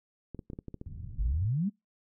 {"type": "clicks", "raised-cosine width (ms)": 3, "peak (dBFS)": -27, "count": 8, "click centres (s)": [0.347, 0.392, 0.501, 0.533, 0.589, 0.683, 0.743, 0.814]}
{"type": "low-pass noise", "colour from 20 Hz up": "white", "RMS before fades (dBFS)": -41, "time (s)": [0.86, 1.46], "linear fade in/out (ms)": 2, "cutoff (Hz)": 130, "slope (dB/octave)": 24}
{"type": "exponential sweep", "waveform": "sine", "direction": "up", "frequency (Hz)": [44.65, 220.2], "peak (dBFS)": -26, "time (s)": [1.18, 1.7], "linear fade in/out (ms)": 20}
{"effects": ["noise-tail reverb RT60 0.2 s tail -26 dB re dry"]}